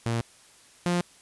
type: tone pair in turn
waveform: sawtooth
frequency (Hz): 115.9 / 175.67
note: A#2 / F3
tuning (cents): -10 / +10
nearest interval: perfect fifth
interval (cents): 720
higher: second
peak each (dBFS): -21 / -19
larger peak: second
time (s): 0.06-0.21 / 0.86-1.01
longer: neither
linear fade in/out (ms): 0
effects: white hiss -55 dBFS RMS until 1.21 s + resampled to 24000 Hz